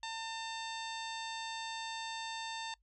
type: harmonic tone with a mistuned harmonic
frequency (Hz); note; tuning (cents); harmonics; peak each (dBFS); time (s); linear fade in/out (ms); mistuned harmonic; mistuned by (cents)
900; A5; +39; 1 / 2 / 3 / 4 / 5 / 6 / 7 / 8 / 9; -42 / -48 / -49 / -45 / -49 / -59 / -54 / -60 / -57; 0.03-2.74; 2; 9; -39
effects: noise-tail reverb RT60 0.1 s tail -24 dB re dry + added 50 Hz sine -70 dBFS peak until 2.82 s